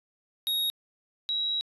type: tone pair in turn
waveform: square / sine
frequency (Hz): 3763 / 3864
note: A#7 / B7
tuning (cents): +16 / -39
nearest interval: unison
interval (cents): 45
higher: second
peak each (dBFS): -26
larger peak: neither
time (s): 0.47-0.7 / 1.29-1.61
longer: second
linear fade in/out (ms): 0
effects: resampled to 32000 Hz